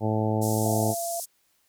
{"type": "harmonic tone", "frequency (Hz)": 108.6, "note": "A2", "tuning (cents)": -22, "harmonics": [1, 2, 3, 4, 5, 6, 7, 8], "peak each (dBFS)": [-26, -29, -31, -32, -33, -34, -34, -35], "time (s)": [0, 0.95], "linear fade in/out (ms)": 50}
{"type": "band-pass noise", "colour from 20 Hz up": "white", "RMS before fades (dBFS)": -35, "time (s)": [0.41, 1.26], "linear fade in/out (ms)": 20, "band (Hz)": [5900, 12000], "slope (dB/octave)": 24}
{"type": "tone", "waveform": "sine", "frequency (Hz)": 682, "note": "F5", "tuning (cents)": -41, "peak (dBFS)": -29, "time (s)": [0.65, 1.2], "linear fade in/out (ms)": 2}
{"effects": ["white hiss -68 dBFS RMS until 1.68 s"]}